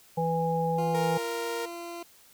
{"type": "harmonic tone", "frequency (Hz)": 164.81, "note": "E3", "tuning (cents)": 0, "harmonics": [1, 3, 5], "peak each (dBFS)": [-29, -29, -29], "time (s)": [0.17, 1.18], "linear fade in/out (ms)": 10}
{"type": "tone with pitch glide", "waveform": "20% pulse", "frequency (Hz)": [349.2, 342.6], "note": ["F4", "F4"], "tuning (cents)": [0, -33], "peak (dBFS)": -32, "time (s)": [0.78, 2.03], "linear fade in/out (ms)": 5, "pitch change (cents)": -33, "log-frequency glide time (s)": [1.15, 1.22]}
{"type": "tone", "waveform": "sawtooth", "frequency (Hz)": 466.2, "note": "A#4", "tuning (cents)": 0, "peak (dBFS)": -27, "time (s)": [0.94, 1.66], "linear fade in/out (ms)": 10}
{"effects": ["white hiss -57 dBFS RMS until 2.33 s"]}